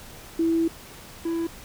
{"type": "tone pair in turn", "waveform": ["sine", "triangle"], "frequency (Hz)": [329.6, 332.7], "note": ["E4", "E4"], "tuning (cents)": [0, 16], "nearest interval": "unison", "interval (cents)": 16, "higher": "second", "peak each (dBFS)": [-19, -22], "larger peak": "first", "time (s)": [[0.39, 0.68], [1.25, 1.47]], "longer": "first", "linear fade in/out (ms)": 5, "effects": ["pink hiss -44 dBFS RMS until 1.64 s"]}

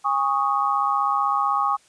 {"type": "chord", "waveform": "sine", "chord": "Ab suspended fourth", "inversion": "none", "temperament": "equal with one note detuned", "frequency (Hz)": [815.9, 1108.7, 1244.5], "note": ["Ab5", "Db6", "Eb6"], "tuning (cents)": [-31, 0, 0], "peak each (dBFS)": [-24, -22, -24], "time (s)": [0.04, 1.77], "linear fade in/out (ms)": 20, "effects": ["white hiss -57 dBFS RMS until 1.88 s", "resampled to 22050 Hz"]}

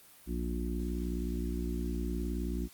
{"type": "harmonic tone with a mistuned harmonic", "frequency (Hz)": 59.3, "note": "A#1", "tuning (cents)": 30, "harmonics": [1, 3, 4, 5, 6], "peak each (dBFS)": [-34, -39, -40, -41, -42], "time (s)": [0.26, 2.69], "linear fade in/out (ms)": 50, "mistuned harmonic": 1, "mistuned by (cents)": 19, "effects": ["white hiss -57 dBFS RMS until 2.73 s", "Opus 32 kbps"]}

